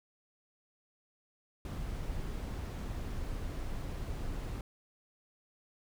brown noise, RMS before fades -38 dBFS, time 1.65-4.61 s, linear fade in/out 2 ms, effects none

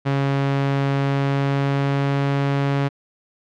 sawtooth tone with pitch glide, 138.4 to 139.77 Hz, C#3 to C#3, -2 to +15 cents, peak -14 dBFS, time 0.05-2.89 s, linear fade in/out 20 ms, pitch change +17 cents, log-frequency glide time 0.9-2.33 s, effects low-pass 3000 Hz 12 dB/octave

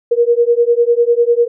sine beating tone pair, 468.9 / 478.9 Hz, A#4 / A#4, +10 / +47 cents, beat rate 10 Hz, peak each -12 dBFS, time 0.11-1.48 s, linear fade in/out 10 ms, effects none

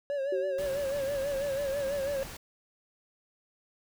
triangle tone with vibrato, 556 Hz, C#5, 5 cents sharp, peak -27 dBFS, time 0.1-2.23 s, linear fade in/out 0 ms, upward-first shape sine, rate 6.1 Hz, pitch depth 70 cents each way
sine tone with exponential decay, 379 Hz, F#4, 42 cents sharp, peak -28 dBFS, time 0.32-1.15 s, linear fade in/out 5 ms, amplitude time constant 180 ms
pink noise, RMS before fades -43 dBFS, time 0.58-2.37 s, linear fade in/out 5 ms
effects none

